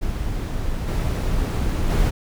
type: noise with level steps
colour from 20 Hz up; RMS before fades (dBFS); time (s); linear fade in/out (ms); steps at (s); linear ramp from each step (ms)
brown; -25 / -21 / -17; 0.01-2.11; 20; 0.87 / 1.89; 20
effects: none